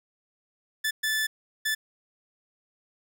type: tone bursts at uneven times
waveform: sawtooth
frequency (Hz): 1748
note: A6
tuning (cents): -12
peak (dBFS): -21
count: 3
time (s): 0.84-0.91 / 1.03-1.27 / 1.65-1.75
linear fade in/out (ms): 10
effects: none